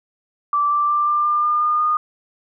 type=tone with pitch steps; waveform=sine; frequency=1166 / 1174.1 / 1182.3 / 1190.5 / 1198.8 / 1207.1 / 1215.5 / 1224 Hz; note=D6 / D6 / D6 / D6 / D6 / D6 / D#6 / D#6; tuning=-13 / -1 / +11 / +23 / +35 / +47 / -41 / -29 cents; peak=-15 dBFS; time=0.53-1.97 s; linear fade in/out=2 ms; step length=180 ms; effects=none